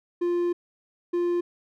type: tone bursts at uneven times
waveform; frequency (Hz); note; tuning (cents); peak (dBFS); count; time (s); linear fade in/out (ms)
triangle; 349.2; F4; 0; -20; 2; 0.21-0.53 / 1.13-1.41; 10
effects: none